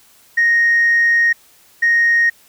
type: tone bursts at uneven times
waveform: sine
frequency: 1865 Hz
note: A#6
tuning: in tune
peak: -9 dBFS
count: 2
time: 0.37-1.33 / 1.82-2.3 s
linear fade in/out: 10 ms
effects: tanh soft clip ceiling -7 dBFS + white hiss -50 dBFS RMS until 2.48 s